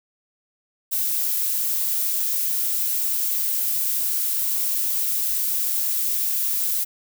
violet noise, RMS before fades -23 dBFS, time 0.91-6.85 s, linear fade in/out 20 ms, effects none

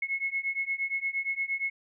sine beating tone pair, 2177 / 2185.6 Hz, C#7 / C#7, -32 / -25 cents, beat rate 8.6 Hz, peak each -32 / -31 dBFS, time 0.02-1.7 s, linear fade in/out 5 ms, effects none

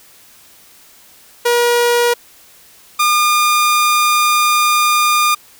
sawtooth tone pair in turn, 478.8 / 1210 Hz, A#4 / D#6, +46 / -49 cents, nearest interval octave + major third, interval 1605 cents, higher second, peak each -7 dBFS, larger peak neither, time 1.45-2.14 / 2.99-5.35 s, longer second, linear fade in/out 10 ms, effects white hiss -45 dBFS RMS until 5.59 s

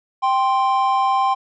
triangle tone pair together, 784 / 1046.5 Hz, G5 / C6, 0 / 0 cents, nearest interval perfect fourth, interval 500 cents, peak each -16 dBFS, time 0.22-1.35 s, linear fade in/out 20 ms, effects resampled to 16000 Hz

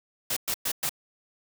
white noise bursts, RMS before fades -28 dBFS, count 4, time 0.3-0.894 s, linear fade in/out 5 ms, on 66 ms, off 110 ms, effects none

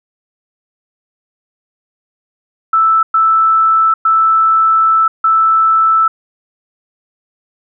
sine tone bursts at uneven times, 1318.5 Hz, E6, in tune, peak -7 dBFS, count 4, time 2.73-3.03 / 3.14-3.94 / 4.05-5.08 / 5.24-6.08 s, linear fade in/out 5 ms, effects none

